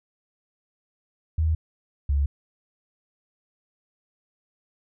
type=tone pair in turn; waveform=sine; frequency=79.5 / 70.5 Hz; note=D#2 / C#2; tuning=+38 / +30 cents; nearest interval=major second; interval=208 cents; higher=first; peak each=-19 dBFS; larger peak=neither; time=1.38-1.55 / 2.09-2.26 s; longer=neither; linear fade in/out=5 ms; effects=none